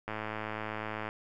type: click train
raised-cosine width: 0.5 ms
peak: -21 dBFS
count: 110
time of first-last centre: 0.08-1.089 s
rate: 108 Hz
effects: none